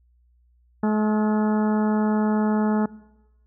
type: harmonic tone with a mistuned harmonic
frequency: 213.8 Hz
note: A3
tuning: 49 cents flat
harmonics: 1 / 2 / 3 / 4 / 5 / 6 / 7 / 8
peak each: -19 / -28 / -33 / -30 / -38 / -37 / -40 / -42 dBFS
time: 0.83-2.86 s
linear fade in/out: 5 ms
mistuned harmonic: 7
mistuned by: -60 cents
effects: noise-tail reverb RT60 1.0 s tail -21 dB re dry + added 60 Hz sine -57 dBFS peak until 3.46 s